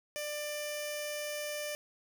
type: tone with notch filter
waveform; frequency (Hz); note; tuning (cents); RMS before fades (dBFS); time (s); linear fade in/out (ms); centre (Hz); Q
15% pulse; 594; D5; +20; -38; 0.16-1.75; 0; 1300; 0.8
effects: none